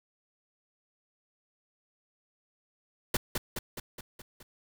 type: noise with echo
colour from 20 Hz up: pink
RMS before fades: -27 dBFS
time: 3.14-3.17 s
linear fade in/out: 5 ms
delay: 210 ms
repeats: 6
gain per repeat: -4 dB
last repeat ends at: 4.43 s
effects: none

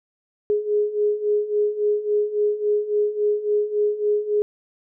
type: beating tone pair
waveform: sine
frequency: 415.3 / 418.9 Hz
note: G#4 / G#4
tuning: 0 / +15 cents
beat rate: 3.6 Hz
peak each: -24 / -20 dBFS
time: 0.5-4.42 s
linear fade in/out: 0 ms
effects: none

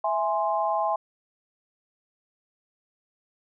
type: chord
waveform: sine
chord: E augmented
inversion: none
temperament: equal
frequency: 659.3 / 830.6 / 1046.5 Hz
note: E5 / G#5 / B#5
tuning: 0 / 0 / 0 cents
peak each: -27 / -26 / -28 dBFS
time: 0.04-0.96 s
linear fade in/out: 5 ms
effects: none

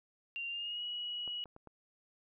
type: tone with pitch glide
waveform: sine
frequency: 2773 to 2916 Hz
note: F7 to F#7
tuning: -13 to -26 cents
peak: -37 dBFS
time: 0.36-1.44 s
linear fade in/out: 0 ms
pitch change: +87 cents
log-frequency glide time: 0.48-0.83 s
type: clicks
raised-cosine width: 1 ms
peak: -37 / -41 / -38 / -37 dBFS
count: 4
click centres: 1.277 / 1.457 / 1.564 / 1.673 s
effects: none

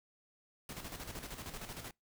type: noise with tremolo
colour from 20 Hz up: pink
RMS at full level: -44 dBFS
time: 0.69-1.91 s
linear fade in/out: 2 ms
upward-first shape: square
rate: 13 Hz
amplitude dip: 55%
effects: noise-tail reverb RT60 0.2 s tail -26 dB re dry

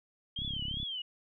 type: tone with vibrato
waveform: sine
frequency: 3163 Hz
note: G7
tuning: 15 cents sharp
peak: -35 dBFS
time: 0.36-1.02 s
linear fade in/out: 5 ms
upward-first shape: triangle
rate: 2.7 Hz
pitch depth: 160 cents each way
type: click train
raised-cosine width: 5 ms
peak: -29 dBFS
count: 16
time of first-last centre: 0.39-0.83 s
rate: 34.1 Hz
effects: none

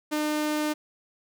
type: tone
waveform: sawtooth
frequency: 302.5 Hz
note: D#4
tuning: 49 cents flat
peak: -21 dBFS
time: 0.11-0.74 s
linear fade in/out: 20 ms
effects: none

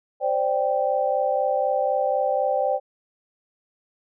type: chord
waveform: sine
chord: C suspended second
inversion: none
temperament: equal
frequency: 523.3 / 587.3 / 784 Hz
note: C5 / D5 / G5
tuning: 0 / 0 / 0 cents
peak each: -24 dBFS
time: 0.2-2.8 s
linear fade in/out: 50 ms
effects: none

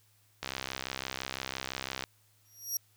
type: click train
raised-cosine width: 0.2 ms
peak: -17 dBFS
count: 107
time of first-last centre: 0.43-2.038 s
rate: 65.9 Hz
type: tone with exponential growth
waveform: 25% pulse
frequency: 5680 Hz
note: F8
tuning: 28 cents sharp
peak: -23 dBFS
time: 2.45-2.77 s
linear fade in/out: 2 ms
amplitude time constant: 68 ms
effects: added 105 Hz sine -68 dBFS peak until 2.96 s + white hiss -68 dBFS RMS until 2.96 s

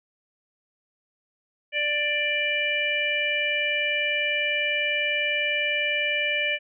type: harmonic tone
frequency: 590 Hz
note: D5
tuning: 8 cents sharp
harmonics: 1 / 3 / 4 / 5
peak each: -31 / -29 / -25 / -29 dBFS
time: 1.72-6.59 s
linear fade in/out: 50 ms
effects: none

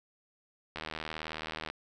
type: click train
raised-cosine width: 0.3 ms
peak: -21 dBFS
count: 75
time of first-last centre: 0.76-1.7 s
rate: 78.7 Hz
effects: none

